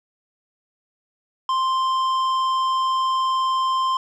sine tone with tanh clipping, 1046.5 Hz, C6, in tune, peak -20 dBFS, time 1.49-3.97 s, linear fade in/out 2 ms, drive 10 dB, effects none

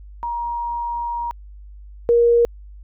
sine tone pair in turn, 946 / 471.9 Hz, A#5 / A#4, +25 / +21 cents, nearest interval octave, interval 1204 cents, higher first, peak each -22 / -11 dBFS, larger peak second, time 0.23-1.31 / 2.09-2.45 s, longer first, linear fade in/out 0 ms, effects added 50 Hz sine -37 dBFS peak until 2.83 s

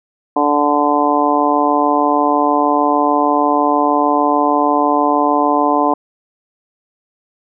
harmonic tone, 146.4 Hz, D3, 5 cents flat, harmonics 2 / 3 / 4 / 5 / 6 / 7, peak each -17 / -21 / -20 / -17 / -18 / -17 dBFS, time 0.36-5.94 s, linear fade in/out 5 ms, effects none

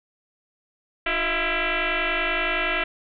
sine tone with frequency modulation, 359.3 Hz, F4, 49 cents sharp, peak -21 dBFS, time 1.06-2.84 s, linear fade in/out 5 ms, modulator 334 Hz, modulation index 7.9, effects none

